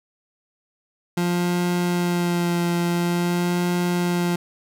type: tone with vibrato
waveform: 30% pulse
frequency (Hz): 174.61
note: F3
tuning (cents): 0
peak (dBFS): -17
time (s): 1.17-4.36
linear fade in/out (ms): 5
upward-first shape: sine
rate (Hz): 0.48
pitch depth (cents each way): 19
effects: none